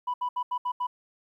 sine tone bursts at uneven times, 987.8 Hz, B5, in tune, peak -24 dBFS, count 6, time 0.07-0.14 / 0.21-0.29 / 0.36-0.43 / 0.51-0.58 / 0.65-0.72 / 0.8-0.87 s, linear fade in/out 10 ms, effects tanh soft clip ceiling -24 dBFS + 11-bit

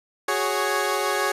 15% pulse chord, F# suspended second, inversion none, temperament equal with one note detuned, 371.7 / 415.3 / 554.4 Hz, F#4 / G#4 / C#5, +8 / 0 / 0 cents, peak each -21 / -19 / -20 dBFS, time 0.28-1.32 s, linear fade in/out 5 ms, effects resampled to 32000 Hz

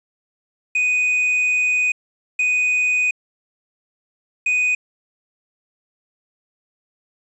triangle tone bursts at uneven times, 2489 Hz, D#7, in tune, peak -14 dBFS, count 3, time 0.75-1.92 / 2.39-3.11 / 4.46-4.75 s, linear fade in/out 5 ms, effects resampled to 22050 Hz + 8-bit

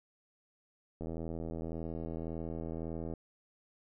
click train, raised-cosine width 2 ms, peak -27 dBFS, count 175, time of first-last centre 1.01-3.137 s, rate 81.8 Hz, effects none

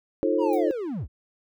sine chord, F dominant seventh, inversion third, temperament equal with one note detuned, 311.1 / 349.2 / 440 / 535.2 Hz, Eb4 / F4 / A4 / C5, 0 / 0 / 0 / +39 cents, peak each -26 dBFS, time 0.23-0.71 s, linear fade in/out 0 ms
triangle linear sweep, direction down, 1003 to 35.27 Hz, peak -26 dBFS, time 0.38-1.08 s, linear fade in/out 50 ms
violet noise with exponential decay, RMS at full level -39 dBFS, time 0.53-0.65 s, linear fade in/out 2 ms, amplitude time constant 26 ms
effects none

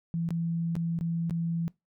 sine tone with dropouts, 167.3 Hz, E3, 26 cents sharp, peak -27 dBFS, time 0.14-1.68 s, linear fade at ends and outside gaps 0 ms, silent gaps 0.289-0.306 / 0.754-0.765 / 0.989-1.01 / 1.297-1.308 s, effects noise-tail reverb RT60 0.2 s tail -22 dB re dry

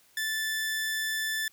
sawtooth tone, 1756 Hz, A6, 4 cents flat, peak -25 dBFS, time 0.17-1.48 s, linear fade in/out 2 ms, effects white hiss -62 dBFS RMS until 1.52 s

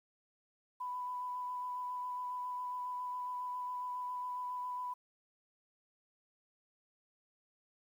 sine tone with vibrato, 994 Hz, B5, 11 cents sharp, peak -37 dBFS, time 0.8-4.94 s, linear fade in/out 10 ms, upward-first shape sine, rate 7.3 Hz, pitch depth 11 cents each way, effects 11-bit

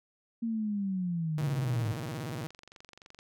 sine linear sweep, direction down, 232.7 to 105 Hz, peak -29 dBFS, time 0.42-1.93 s, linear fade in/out 10 ms
sawtooth tone with vibrato, 135.7 Hz, C#3, 36 cents flat, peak -31 dBFS, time 1.38-2.47 s, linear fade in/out 0 ms, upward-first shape square, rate 17 Hz, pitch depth 270 cents each way
click train, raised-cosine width 0.2 ms, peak -33 dBFS, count 30, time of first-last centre 1.95-3.189 s, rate 23.4 Hz
effects none

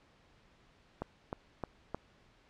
click train, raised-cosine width 1 ms, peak -22 dBFS, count 4, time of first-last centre 1.02-1.946 s, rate 3.24 Hz, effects pink hiss -65 dBFS RMS until 2.49 s + low-pass 4000 Hz 12 dB/octave

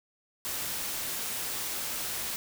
white noise with amplitude modulation, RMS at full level -33 dBFS, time 0.45-2.36 s, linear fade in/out 0 ms, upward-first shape sine, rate 258 Hz, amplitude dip 25%, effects none

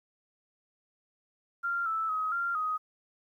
sine tone with pitch steps, 1388 / 1316 / 1267 / 1386 / 1254 Hz, F6 / E6 / D#6 / F6 / D#6, -11 / -3 / +31 / -14 / +13 cents, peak -28 dBFS, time 1.63-2.78 s, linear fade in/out 20 ms, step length 230 ms, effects 11-bit

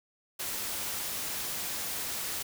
white noise, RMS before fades -35 dBFS, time 0.39-2.43 s, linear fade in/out 10 ms, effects none

